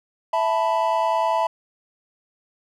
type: chord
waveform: triangle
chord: E suspended fourth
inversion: none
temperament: just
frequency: 659.3 / 879 / 988.9 Hz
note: E5 / A5 / B5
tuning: 0 / -2 / +2 cents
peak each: -21 dBFS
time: 0.33-1.47 s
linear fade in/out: 5 ms
effects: none